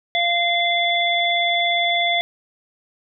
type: harmonic tone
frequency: 691 Hz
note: F5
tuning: 19 cents flat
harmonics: 1 / 3 / 5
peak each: -21 / -21 / -21 dBFS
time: 0.15-2.21 s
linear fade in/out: 0 ms
effects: none